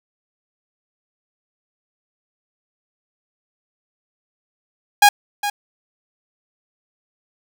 sawtooth tone with echo, 820 Hz, G#5, 22 cents flat, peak -3 dBFS, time 5.02-5.09 s, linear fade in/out 5 ms, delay 410 ms, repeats 1, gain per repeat -13 dB, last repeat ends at 5.5 s, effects none

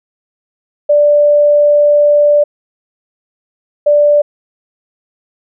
sine tone pair in turn, 587.3 / 587.3 Hz, D5 / D5, 0 / 0 cents, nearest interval unison, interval 0 cents, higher neither, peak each -5 dBFS, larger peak neither, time 0.89-2.44 / 3.86-4.22 s, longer first, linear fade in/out 10 ms, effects none

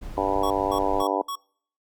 brown noise, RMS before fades -36 dBFS, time 0.01-1.03 s, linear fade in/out 20 ms
harmonic tone, 98 Hz, G2, in tune, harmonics 3 / 4 / 5 / 6 / 7 / 8 / 9 / 10, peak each -30 / -30 / -30 / -30 / -30 / -30 / -30 / -30 dBFS, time 0.17-1.22 s, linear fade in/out 5 ms
square tone bursts, 1114 Hz, C#6, 8 cents sharp, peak -29 dBFS, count 4, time 0.43-1.356 s, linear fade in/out 5 ms, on 74 ms, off 210 ms
effects noise-tail reverb RT60 0.6 s tail -26 dB re dry

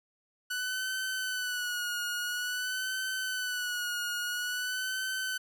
sawtooth tone with vibrato, 1483 Hz, F#6, 4 cents sharp, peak -28 dBFS, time 0.5-5.38 s, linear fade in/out 10 ms, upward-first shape sine, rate 0.49 Hz, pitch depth 53 cents each way, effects none

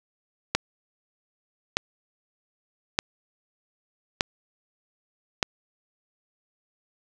click train, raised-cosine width 0.2 ms, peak -3 dBFS, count 5, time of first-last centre 0.55-5.428 s, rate 0.82 Hz, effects none

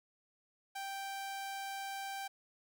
sawtooth tone, 784 Hz, G5, in tune, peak -36 dBFS, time 0.75-2.28 s, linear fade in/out 10 ms, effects 13-bit

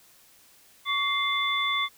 sine tone cluster, 1128 / 2096 / 3486 Hz, C#6 / C7 / A7, +30 / +2 / -17 cents, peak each -28 dBFS, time 0.85-1.89 s, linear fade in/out 50 ms, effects white hiss -57 dBFS RMS until 1.97 s

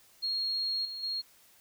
sine tone with level steps, 4271 Hz, C8, 35 cents sharp, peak -29 / -37 / -31 dBFS, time 0.22-1.22 s, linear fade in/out 20 ms, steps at 0.85 / 1.03 s, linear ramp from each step 2 ms, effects white hiss -61 dBFS RMS until 1.6 s

